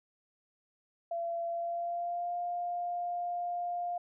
sine tone with pitch glide, 679 to 702.9 Hz, F5 to F5, -49 to +11 cents, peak -32 dBFS, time 1.11-3.98 s, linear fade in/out 5 ms, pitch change +60 cents, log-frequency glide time 1.47-2.35 s, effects none

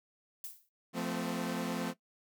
violet noise with exponential decay, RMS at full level -39 dBFS, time 0.44-0.69 s, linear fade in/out 2 ms, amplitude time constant 53 ms
sawtooth chord, F major, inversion none, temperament equal with one note detuned, 174.61 / 220 / 257.1 Hz, F3 / A3 / C4, 0 / 0 / -30 cents, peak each -34 dBFS, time 0.93-1.94 s, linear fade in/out 50 ms
effects noise-tail reverb RT60 0.1 s tail -17 dB re dry

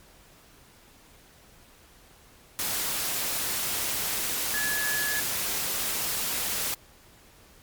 sine tone in noise, 1700 Hz, G#6, 40 cents sharp, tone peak -28 dBFS, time 4.54-5.2 s, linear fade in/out 0 ms, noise white, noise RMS -29 dBFS, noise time 2.59-6.74 s, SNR -2 dB, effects pink hiss -55 dBFS RMS until 7.62 s + MP3 96 kbps

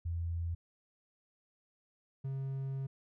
sine / triangle tone pair in turn, 84.5 / 134.99 Hz, E2 / C#3, +43 / -46 cents, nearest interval minor sixth, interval 811 cents, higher second, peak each -33 / -33 dBFS, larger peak neither, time 0.05-0.55 / 2.24-2.87 s, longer second, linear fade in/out 10 ms, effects none

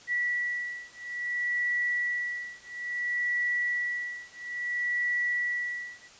sine beating tone pair, 1947 / 1947.59 Hz, B6 / B6, -25 / -25 cents, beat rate 0.59 Hz, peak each -31 dBFS, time 0.07-6.09 s, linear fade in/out 50 ms, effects white hiss -52 dBFS RMS until 6.19 s + resampled to 16000 Hz

